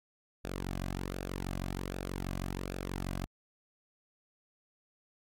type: tone with flanger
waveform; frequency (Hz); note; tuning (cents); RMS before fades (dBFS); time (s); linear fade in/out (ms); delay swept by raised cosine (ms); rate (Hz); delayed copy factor
sawtooth; 46.25; F#1; 0; -38; 0.44-3.26; 10; 0.96 to 2.26; 1.3; -0.65
effects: AAC 48 kbps